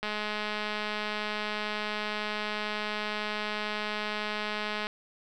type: click train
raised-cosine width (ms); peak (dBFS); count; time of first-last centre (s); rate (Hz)
0.3; -17; 1022; 0.03-4.869; 211
effects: none